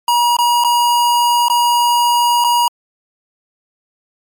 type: tone with dropouts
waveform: square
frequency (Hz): 957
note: A#5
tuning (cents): +45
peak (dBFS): -11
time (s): 0.08-2.68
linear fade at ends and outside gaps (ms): 2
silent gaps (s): 0.367-0.387 / 0.639-0.646 / 1.484-1.499 / 2.441-2.445
effects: MP3 96 kbps